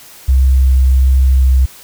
sine tone with vibrato, 65.41 Hz, C2, in tune, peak -6 dBFS, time 0.28-1.66 s, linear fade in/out 10 ms, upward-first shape triangle, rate 1.4 Hz, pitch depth 10 cents each way, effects white hiss -38 dBFS RMS until 1.83 s

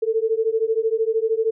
sine beating tone pair, 440 / 453 Hz, A4 / A#4, 0 / -50 cents, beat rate 13 Hz, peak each -21 dBFS, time 0.02-1.51 s, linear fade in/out 10 ms, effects none

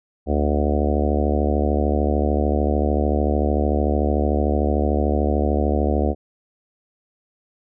harmonic tone, 73.42 Hz, D2, in tune, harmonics 1 / 3 / 4 / 5 / 6 / 7 / 8 / 9 / 10, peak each -20 / -25 / -26 / -27 / -28 / -28 / -29 / -30 / -30 dBFS, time 0.26-6.15 s, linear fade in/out 50 ms, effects none

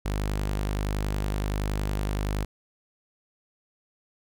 sawtooth tone, 50.7 Hz, G#1, 41 cents flat, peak -22 dBFS, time 0.05-2.45 s, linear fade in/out 10 ms, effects none

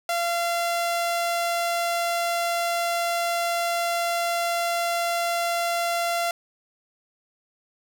sawtooth tone, 686 Hz, F5, 31 cents flat, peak -19 dBFS, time 0.09-6.31 s, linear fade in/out 2 ms, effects none

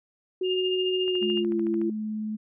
sine tone with pitch glide, 370 to 337.3 Hz, F#4 to E4, 0 to +40 cents, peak -24 dBFS, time 0.41-1.9 s, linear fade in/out 5 ms, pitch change -160 cents, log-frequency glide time 1.07-1.63 s
sine tone with tremolo, 2820 Hz, F7, 16 cents sharp, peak -26 dBFS, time 0.43-1.44 s, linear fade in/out 50 ms, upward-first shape sine, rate 14 Hz, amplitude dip 55%
click train, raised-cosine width 0.5 ms, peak -31 dBFS, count 11, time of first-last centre 1.08-1.815 s, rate 13.6 Hz
sine tone with vibrato, 215.1 Hz, A3, 39 cents flat, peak -28 dBFS, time 1.21-2.37 s, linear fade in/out 20 ms, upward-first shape sine, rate 19 Hz, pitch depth 9 cents each way
effects none

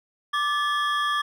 triangle tone cluster, 1176 / 1731 / 3284 Hz, D6 / A6 / G#7, +2 / -29 / -20 cents, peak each -22 / -26 / -29 dBFS, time 0.33-1.22 s, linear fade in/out 10 ms, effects none

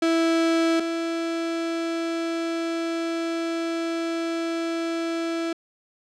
35% pulse tone pair in turn, 329.6 / 332.1 Hz, E4 / E4, 0 / +13 cents, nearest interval unison, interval 13 cents, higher second, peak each -17 / -23 dBFS, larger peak first, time 0.02-0.8 / 0.8-5.53 s, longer second, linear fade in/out 5 ms, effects low-pass 6000 Hz 12 dB/octave

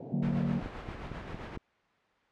pink band-pass noise, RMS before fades -43 dBFS, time 0-0.63 s, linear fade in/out 5 ms, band 120 to 730 Hz, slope 48 dB/octave
sine chord, D augmented, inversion none, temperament equal, 146.83 / 185 / 233.1 Hz, D3 / F#3 / A#3, 0 / 0 / 0 cents, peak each -32 dBFS, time 0.12-0.6 s, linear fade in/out 10 ms
pink noise with tremolo, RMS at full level -39 dBFS, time 0.22-1.57 s, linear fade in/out 10 ms, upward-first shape sine, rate 7.6 Hz, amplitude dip 40%
click train, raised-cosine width 3 ms, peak -26 dBFS, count 5, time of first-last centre 0.66-1.573 s, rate 4.38 Hz
effects white hiss -67 dBFS RMS until 2.31 s + low-pass 2000 Hz 12 dB/octave

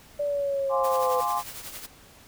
sine exponential sweep, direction down, 584 to 504 Hz, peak -24 dBFS, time 0.19-1.21 s, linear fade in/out 10 ms
sine chord, D half-diminished seventh, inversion first, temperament equal with one note detuned, 708.2 / 830.6 / 1046.5 / 1174.7 Hz, F5 / Ab5 / C6 / D6, +24 / 0 / 0 / 0 cents, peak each -32 / -29 / -27 / -32 dBFS, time 0.69-1.43 s, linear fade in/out 50 ms
white noise with tremolo, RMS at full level -37 dBFS, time 0.83-1.87 s, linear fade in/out 20 ms, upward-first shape triangle, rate 11 Hz, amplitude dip 65%
effects pink hiss -52 dBFS RMS until 2.27 s

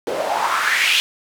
white noise with band-pass filter sweep, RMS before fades -19 dBFS, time 0.07-1 s, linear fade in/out 0 ms, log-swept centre 450 to 3100 Hz, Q 3.9, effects none

